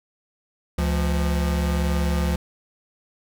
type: tone pair together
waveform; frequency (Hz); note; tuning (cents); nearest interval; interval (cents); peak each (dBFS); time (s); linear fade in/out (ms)
square; 71.28 / 172.5; C#2 / F3; +49 / -21; octave + minor third; 1530; -22 / -26; 0.78-2.36; 5
effects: none